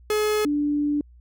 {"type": "tone pair in turn", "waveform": ["45% pulse", "sine"], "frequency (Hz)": [424.7, 292.7], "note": ["G#4", "D4"], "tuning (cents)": [39, -6], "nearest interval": "tritone", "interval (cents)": 645, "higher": "first", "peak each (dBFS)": -20, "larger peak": "neither", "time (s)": [[0.1, 0.45], [0.45, 1.01]], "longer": "second", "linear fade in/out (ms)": 2, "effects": ["added 60 Hz sine -47 dBFS peak until 1.2 s"]}